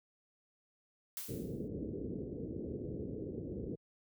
blue noise with exponential decay, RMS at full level -40 dBFS, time 1.17-1.68 s, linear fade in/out 0 ms, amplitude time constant 110 ms
white low-pass noise, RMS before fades -41 dBFS, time 1.28-3.76 s, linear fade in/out 20 ms, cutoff 460 Hz, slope 48 dB/octave
effects high-pass 60 Hz 12 dB/octave

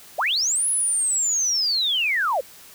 sine linear two-way sweep, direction up then down, 466.2 to 10548 to 466.2 Hz, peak -19 dBFS, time 0.18-2.41 s, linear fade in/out 10 ms, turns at 0.68 s, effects white hiss -46 dBFS RMS until 2.74 s

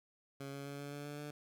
15% pulse tone with pitch steps, 138.59 / 140.04 / 141.5 / 142.98 / 144.48 / 145.99 / 147.51 Hz, C#3 / C#3 / C#3 / D3 / D3 / D3 / D3, 0 / +18 / +36 / -46 / -28 / -10 / +8 cents, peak -37 dBFS, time 0.4-1.31 s, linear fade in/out 5 ms, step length 130 ms, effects none

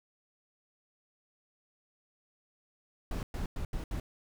brown noise bursts at uneven times, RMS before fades -35 dBFS, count 5, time 3.11-3.23 / 3.34-3.46 / 3.56-3.65 / 3.73-3.84 / 3.91-4 s, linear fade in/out 2 ms, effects none

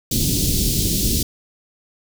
pink band-stop noise, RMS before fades -19 dBFS, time 0.11-1.23 s, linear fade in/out 5 ms, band 340 to 3800 Hz, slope 24 dB/octave, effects none

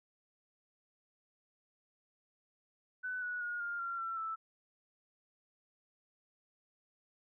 sine tone with pitch steps, 1500 / 1468.3 / 1437.2 / 1406.8 / 1377.1 / 1348 / 1319.5 Hz, F#6 / F#6 / F6 / F6 / F6 / E6 / E6, +23 / -14 / +49 / +12 / -25 / +38 / +1 cents, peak -36 dBFS, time 3.03-4.36 s, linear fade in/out 20 ms, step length 190 ms, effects none

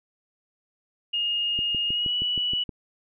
sine tone with pitch glide, 2847 to 2946 Hz, F7 to F#7, +33 to -8 cents, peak -23 dBFS, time 1.13-2.64 s, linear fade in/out 10 ms, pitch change +59 cents, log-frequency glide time 1.87-2.15 s
click train, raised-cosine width 3 ms, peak -23 dBFS, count 8, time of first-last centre 1.59-2.692 s, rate 6.35 Hz
effects none

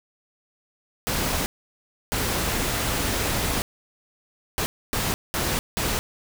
pink noise bursts at uneven times, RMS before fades -25 dBFS, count 6, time 1.07-1.46 / 2.12-3.62 / 4.58-4.66 / 4.93-5.14 / 5.34-5.59 / 5.77-5.99 s, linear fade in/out 0 ms, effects none

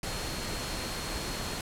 sine tone in noise, 4271 Hz, C8, 35 cents sharp, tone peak -43 dBFS, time 0.06-1.58 s, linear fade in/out 2 ms, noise pink, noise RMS -35 dBFS, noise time 0.03-1.61 s, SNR -11 dB, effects low-pass 11000 Hz 12 dB/octave

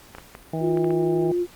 clicks, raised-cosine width 0.5 ms, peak -22 dBFS, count 6, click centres 0.15 / 0.184 / 0.351 / 0.773 / 0.844 / 0.906 s
harmonic tone, 160.7 Hz, E3, 44 cents flat, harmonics 1 / 2 / 3 / 4 / 5, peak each -27 / -30 / -32 / -33 / -34 dBFS, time 0.53-1.32 s, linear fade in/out 5 ms
sine tone with vibrato, 352.2 Hz, F4, 15 cents sharp, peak -20 dBFS, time 0.6-1.47 s, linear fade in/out 50 ms, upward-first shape triangle, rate 13 Hz, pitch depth 13 cents each way
effects pink hiss -49 dBFS RMS until 1.55 s + Opus 48 kbps

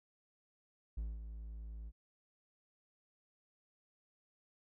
triangle tone with ADSR envelope, 55 Hz, A1, in tune, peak -34 dBFS, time 0.97-1.92 s, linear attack 8 ms, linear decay 210 ms, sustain -8 dB, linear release 43 ms, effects none

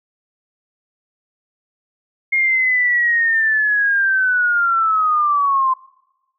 sine linear sweep, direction down, 2142 to 1034 Hz, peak -13 dBFS, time 2.32-5.74 s, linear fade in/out 10 ms, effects noise-tail reverb RT60 1.0 s tail -25 dB re dry

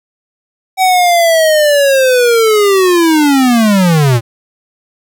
square linear sweep, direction down, 762 to 111.3 Hz, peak -7 dBFS, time 0.77-4.21 s, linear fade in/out 50 ms, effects none

